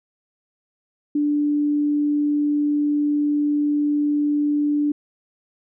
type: tone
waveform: sine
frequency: 293.7 Hz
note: D4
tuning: in tune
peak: -17 dBFS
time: 1.15-4.92 s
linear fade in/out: 5 ms
effects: none